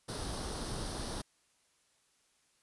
pink noise with comb filter, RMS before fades -39 dBFS, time 0.08-1.22 s, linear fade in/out 10 ms, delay 0.21 ms, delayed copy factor +0.6, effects white hiss -72 dBFS RMS until 2.62 s + resampled to 24000 Hz

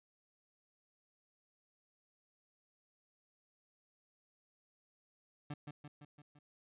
30% pulse tone with echo, 146.83 Hz, D3, in tune, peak -38 dBFS, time 5.5-5.54 s, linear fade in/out 5 ms, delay 170 ms, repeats 5, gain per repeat -4 dB, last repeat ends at 6.39 s, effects resampled to 8000 Hz

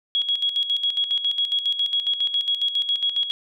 sine tone with tremolo, 3322 Hz, G#7, in tune, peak -18 dBFS, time 0.15-3.31 s, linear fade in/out 0 ms, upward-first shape square, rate 7.3 Hz, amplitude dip 65%, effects none

